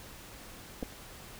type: clicks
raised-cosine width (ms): 2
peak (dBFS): -23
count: 2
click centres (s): 0.827 / 0.831
effects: pink hiss -49 dBFS RMS until 1.39 s